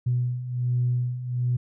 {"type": "beating tone pair", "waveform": "sine", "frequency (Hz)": [122.4, 123.7], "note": ["B2", "B2"], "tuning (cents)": [-15, 3], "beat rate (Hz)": 1.3, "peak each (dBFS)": [-28, -23], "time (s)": [0.06, 1.57], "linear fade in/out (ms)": 10, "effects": ["tanh soft clip ceiling -15 dBFS"]}